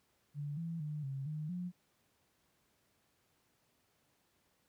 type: tone with pitch steps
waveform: sine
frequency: 145.4 / 166.3 / 150.3 / 135.9 / 153 / 178.6 Hz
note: D3 / E3 / D3 / C#3 / D#3 / F3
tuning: -17 / +16 / +40 / -34 / -29 / +39 cents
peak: -37 dBFS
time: 0.34-1.72 s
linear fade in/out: 50 ms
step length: 230 ms
effects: pink hiss -75 dBFS RMS until 4.68 s + high-pass 80 Hz 12 dB/octave